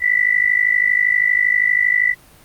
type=tone with amplitude modulation; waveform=sine; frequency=1975.5 Hz; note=B6; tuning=in tune; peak=-9 dBFS; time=0-2.15 s; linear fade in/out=50 ms; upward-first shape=sine; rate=52.6 Hz; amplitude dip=85%; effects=pink hiss -47 dBFS RMS until 2.44 s + Opus 32 kbps